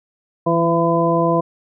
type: harmonic tone with a mistuned harmonic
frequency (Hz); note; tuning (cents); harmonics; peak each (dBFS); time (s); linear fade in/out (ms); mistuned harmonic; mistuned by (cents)
168.2; E3; +35; 1 / 2 / 3 / 4 / 6; -20 / -20 / -20 / -20 / -20; 0.46-1.41; 10; 1; -25
effects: none